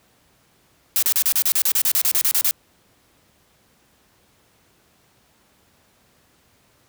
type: noise bursts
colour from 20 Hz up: blue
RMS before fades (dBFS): -18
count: 16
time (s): 0.96-2.51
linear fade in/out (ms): 0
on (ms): 65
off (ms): 34
effects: pink hiss -59 dBFS RMS until 6.88 s + high-pass 60 Hz 12 dB/octave